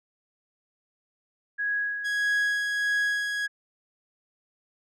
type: tone with tremolo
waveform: sine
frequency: 1661 Hz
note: G#6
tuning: in tune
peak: -24 dBFS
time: 1.58-3.48 s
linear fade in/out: 20 ms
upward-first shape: sine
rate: 1.6 Hz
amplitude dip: 55%
type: tone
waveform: sawtooth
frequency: 1661.2 Hz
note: G#6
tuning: in tune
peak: -28 dBFS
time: 2.04-3.47 s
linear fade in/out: 20 ms
effects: low-pass 8000 Hz 12 dB/octave